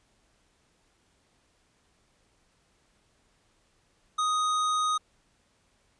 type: tone with hard clipping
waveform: sine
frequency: 1247 Hz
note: D#6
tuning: 3 cents sharp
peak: -26 dBFS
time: 4.18-4.98 s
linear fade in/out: 10 ms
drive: 17 dB
effects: pink hiss -68 dBFS RMS until 5.99 s + resampled to 22050 Hz